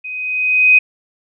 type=tone with level ramp; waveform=sine; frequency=2508 Hz; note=D#7; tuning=13 cents sharp; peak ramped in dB=-25 to -4 dBFS; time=0.04-0.79 s; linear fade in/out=10 ms; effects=none